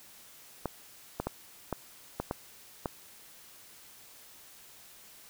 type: clicks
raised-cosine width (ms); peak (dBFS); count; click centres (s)
1; -17; 7; 0.657 / 1.2 / 1.27 / 1.727 / 2.2 / 2.311 / 2.858
effects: white hiss -54 dBFS RMS until 5.29 s